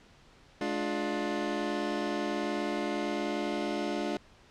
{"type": "chord", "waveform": "25% pulse", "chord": "D diminished", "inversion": "second", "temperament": "just", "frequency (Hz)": [211.4, 293.7, 352.4], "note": ["Ab3", "D4", "F4"], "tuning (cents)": [31, 0, 16], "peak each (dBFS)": [-32, -30, -31], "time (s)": [0.61, 4.17], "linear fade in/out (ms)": 2, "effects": ["pink hiss -58 dBFS RMS until 4.5 s", "low-pass 5000 Hz 12 dB/octave"]}